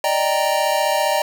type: chord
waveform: square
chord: Eb major seventh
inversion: third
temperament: equal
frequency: 587.3 / 622.3 / 784 / 932.3 Hz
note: D5 / Eb5 / G5 / Bb5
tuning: 0 / 0 / 0 / 0 cents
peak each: -23 dBFS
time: 0.04-1.22 s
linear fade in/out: 2 ms
effects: 7-bit